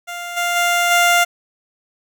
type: tone with level steps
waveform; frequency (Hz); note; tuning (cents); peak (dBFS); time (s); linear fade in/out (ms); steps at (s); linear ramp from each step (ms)
15% pulse; 698.5; F5; 0; -20 / -11 / -8 / -5; 0.07-1.25; 20; 0.36 / 0.55 / 0.9; 20
effects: none